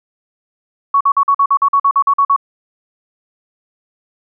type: tone bursts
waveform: sine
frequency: 1116 Hz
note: C#6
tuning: 11 cents sharp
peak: -8 dBFS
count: 13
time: 0.94-2.363 s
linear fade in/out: 5 ms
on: 67 ms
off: 46 ms
effects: none